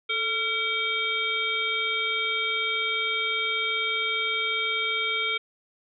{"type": "harmonic tone with a mistuned harmonic", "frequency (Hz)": 457.9, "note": "A#4", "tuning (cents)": -31, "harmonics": [1, 3, 5, 7, 8], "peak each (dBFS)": [-36, -32, -27, -30, -34], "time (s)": [0.09, 5.38], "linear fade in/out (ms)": 10, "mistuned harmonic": 1, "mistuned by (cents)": -74, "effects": []}